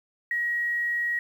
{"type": "tone with quantisation", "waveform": "sine", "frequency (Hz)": 1900, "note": "A#6", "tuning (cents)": 33, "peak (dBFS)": -24, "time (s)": [0.31, 1.19], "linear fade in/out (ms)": 2, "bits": 9, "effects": []}